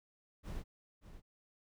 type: noise with echo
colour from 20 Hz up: brown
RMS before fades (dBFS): -42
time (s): 0.43-0.64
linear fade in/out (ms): 50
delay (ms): 580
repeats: 1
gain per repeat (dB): -11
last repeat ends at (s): 1.22
effects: none